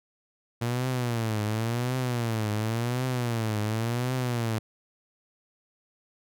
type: tone with vibrato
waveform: sawtooth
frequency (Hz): 116.54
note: A#2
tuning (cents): 0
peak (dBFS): -22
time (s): 0.61-4.59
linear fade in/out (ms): 10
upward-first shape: triangle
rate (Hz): 0.92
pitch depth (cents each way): 190
effects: none